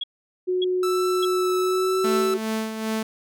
sine tone bursts, 3322 Hz, G#7, in tune, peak -25 dBFS, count 3, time 0.01-1.251 s, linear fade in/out 5 ms, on 27 ms, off 580 ms
sine tone with pitch glide, 366 to 380.2 Hz, F#4 to F#4, -19 to +47 cents, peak -20 dBFS, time 0.47-2.38 s, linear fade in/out 20 ms, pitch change +66 cents, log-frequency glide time 1.52-2.18 s
45% pulse tone with vibrato, 1318.5 Hz, E6, in tune, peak -26 dBFS, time 0.83-2.34 s, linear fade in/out 2 ms, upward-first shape triangle, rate 1 Hz, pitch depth 15 cents each way
sawtooth tone with tremolo, 220 Hz, A3, in tune, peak -19 dBFS, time 2.04-3.03 s, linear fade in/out 5 ms, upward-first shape sine, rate 2.5 Hz, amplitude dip 55%
effects none

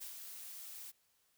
blue noise with ADSR envelope, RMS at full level -45 dBFS, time 0-0.92 s, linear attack 22 ms, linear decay 99 ms, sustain -4 dB, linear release 24 ms, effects white hiss -75 dBFS RMS until 1.37 s

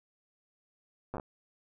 slowing click train, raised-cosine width 1 ms, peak -24 dBFS, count 6, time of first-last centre 1.14-1.198 s, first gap 8 ms, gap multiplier 1.19, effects none

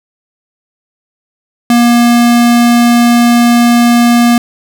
square tone, 238 Hz, A#3, 36 cents sharp, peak -5 dBFS, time 1.7-4.38 s, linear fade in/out 2 ms, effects none

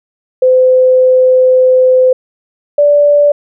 sine tone pair in turn, 512 / 582.1 Hz, C5 / D5, -38 / -15 cents, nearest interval major second, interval 223 cents, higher second, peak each -4 dBFS, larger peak neither, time 0.42-2.13 / 2.78-3.32 s, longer first, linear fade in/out 5 ms, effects none

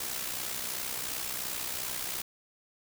white noise with amplitude modulation, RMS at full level -33 dBFS, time 0-2.22 s, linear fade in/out 5 ms, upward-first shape sine, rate 62.8 Hz, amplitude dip 55%, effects none

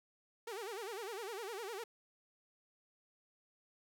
sawtooth tone with vibrato, 425.3 Hz, G#4, 41 cents sharp, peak -38 dBFS, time 0.47-1.84 s, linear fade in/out 5 ms, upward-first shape sine, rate 9.9 Hz, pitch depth 210 cents each way, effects none

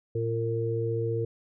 harmonic tone, 114.4 Hz, A#2, 32 cents flat, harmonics 1 / 3 / 4, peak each -29 / -35 / -29 dBFS, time 0.15-1.25 s, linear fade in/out 5 ms, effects none

